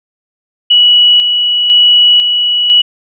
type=tone with tremolo; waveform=sine; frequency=2934 Hz; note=F#7; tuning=15 cents flat; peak=-3 dBFS; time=0.7-2.82 s; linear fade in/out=10 ms; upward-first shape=square; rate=1 Hz; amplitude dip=45%; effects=none